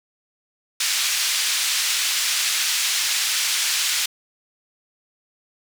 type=band-pass noise; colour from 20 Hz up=white; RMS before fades=-22 dBFS; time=0.8-4.06 s; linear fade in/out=5 ms; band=2000 to 6500 Hz; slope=12 dB/octave; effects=none